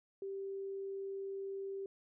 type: tone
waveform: sine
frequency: 391 Hz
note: G4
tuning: 4 cents flat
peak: -39 dBFS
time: 0.22-1.86 s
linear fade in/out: 2 ms
effects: none